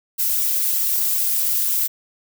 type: noise with flanger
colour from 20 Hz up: violet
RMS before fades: -20 dBFS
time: 0.18-1.88 s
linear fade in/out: 20 ms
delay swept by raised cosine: 1.9 to 5.5 ms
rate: 0.93 Hz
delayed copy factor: +0.7
effects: none